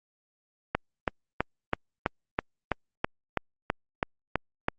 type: click train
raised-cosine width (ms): 0.5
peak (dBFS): -9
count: 13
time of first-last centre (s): 0.75-4.684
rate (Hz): 3.05
effects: Opus 48 kbps